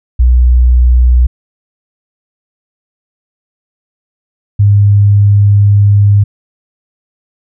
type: tone pair in turn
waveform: sine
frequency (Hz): 61.4 / 101.78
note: B1 / G#2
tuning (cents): -9 / -34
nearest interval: major sixth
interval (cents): 875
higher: second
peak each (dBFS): -3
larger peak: neither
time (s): 0.19-1.27 / 4.59-6.24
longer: second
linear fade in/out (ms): 10
effects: none